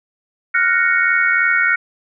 sine chord, Gb major seventh, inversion third, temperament equal, 1396.9 / 1480 / 1864.7 / 2217 Hz, F6 / Gb6 / Bb6 / Db7, 0 / 0 / 0 / 0 cents, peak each -18 dBFS, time 0.54-1.76 s, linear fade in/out 10 ms, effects none

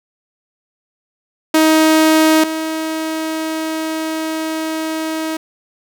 sawtooth tone pair in turn, 315.6 / 318 Hz, D#4 / D#4, +25 / +38 cents, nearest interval unison, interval 13 cents, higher second, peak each -5 / -15 dBFS, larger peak first, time 1.54-2.44 / 2.44-5.37 s, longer second, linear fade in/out 5 ms, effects none

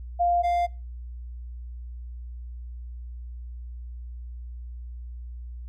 sine / triangle tone pair in turn, 698.5 / 698.5 Hz, F5 / F5, 0 / 0 cents, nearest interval unison, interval 0 cents, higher neither, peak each -19 dBFS, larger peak neither, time 0.19-0.43 / 0.43-0.67 s, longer neither, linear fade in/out 20 ms, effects noise-tail reverb RT60 0.3 s tail -23 dB re dry + added 60 Hz sine -35 dBFS peak until 5.68 s

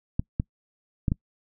clicks, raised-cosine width 5 ms, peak -11 dBFS, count 4, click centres 0.195 / 0.399 / 1.082 / 1.119 s, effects noise-tail reverb RT60 0.1 s tail -26 dB re dry

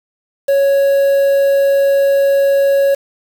triangle tone with quantisation, 554.4 Hz, C#5, in tune, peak -7 dBFS, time 0.48-2.95 s, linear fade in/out 10 ms, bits 5, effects none

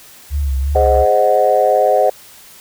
sine tone with vibrato, 69.3 Hz, C#2, in tune, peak -14 dBFS, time 0.3-1.06 s, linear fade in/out 50 ms, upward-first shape sine, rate 2.8 Hz, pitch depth 75 cents each way
sine chord, Ab dominant seventh, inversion none, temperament equal, 415.3 / 523.3 / 622.3 / 740 Hz, Ab4 / C5 / Eb5 / Gb5, 0 / 0 / 0 / 0 cents, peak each -18 / -14 / -14 / -14 dBFS, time 0.75-2.1 s, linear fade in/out 5 ms
effects tanh soft clip ceiling 0 dBFS + white hiss -41 dBFS RMS until 2.6 s

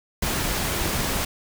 pink noise, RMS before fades -25 dBFS, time 0.22-1.25 s, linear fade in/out 5 ms, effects none

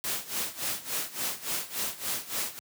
white noise with tremolo, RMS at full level -30 dBFS, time 0.04-2.59 s, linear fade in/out 0 ms, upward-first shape sine, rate 3.5 Hz, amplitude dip 85%, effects high-pass 100 Hz 12 dB/octave

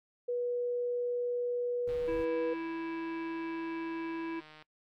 sine tone, 486.6 Hz, B4, 26 cents flat, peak -30 dBFS, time 0.28-2.54 s, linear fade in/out 10 ms
brown noise, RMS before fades -47 dBFS, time 1.87-2.25 s, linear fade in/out 5 ms
click train, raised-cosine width 0.3 ms, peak -37 dBFS, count 422, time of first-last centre 1.89-4.624 s, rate 154 Hz
harmonic tone, 329.5 Hz, E4, 1 cent flat, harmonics 1 / 3 / 5 / 7 / 8, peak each -35 / -45 / -49 / -52 / -53 dBFS, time 2.07-4.41 s, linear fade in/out 20 ms
effects noise-tail reverb RT60 0.1 s tail -23 dB re dry

